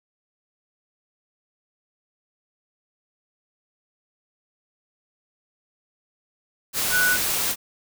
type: tone in noise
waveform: sine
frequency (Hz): 1480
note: F#6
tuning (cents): 0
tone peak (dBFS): -18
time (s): 6.9-7.18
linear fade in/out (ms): 50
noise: white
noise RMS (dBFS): -24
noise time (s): 6.73-7.56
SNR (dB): +3
effects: none